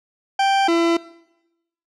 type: tone pair in turn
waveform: 40% pulse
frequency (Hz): 784 / 336.2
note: G5 / E4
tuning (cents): 0 / +34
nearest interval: octave + minor third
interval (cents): 1466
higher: first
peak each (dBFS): -14 / -14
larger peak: neither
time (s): 0.39-0.68 / 0.68-0.97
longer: neither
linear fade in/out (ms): 5
effects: noise-tail reverb RT60 0.9 s tail -20 dB re dry + low-pass 5000 Hz 12 dB/octave